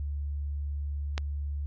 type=click; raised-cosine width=0.2 ms; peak=-14 dBFS; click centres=1.179 s; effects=added 72 Hz sine -30 dBFS peak until 1.66 s + low-pass 6000 Hz 12 dB/octave